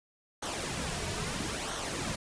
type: noise with flanger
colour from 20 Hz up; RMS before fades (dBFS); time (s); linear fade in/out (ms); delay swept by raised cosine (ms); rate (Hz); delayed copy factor
pink; -35; 0.42-2.16; 10; 0.4 to 3.8; 0.76; -0.55
effects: resampled to 22050 Hz